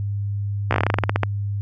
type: slowing click train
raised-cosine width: 0.5 ms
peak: -3 dBFS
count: 15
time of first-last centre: 0.71-1.233 s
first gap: 15 ms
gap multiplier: 1.13
effects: added 101 Hz sine -22 dBFS peak until 1.61 s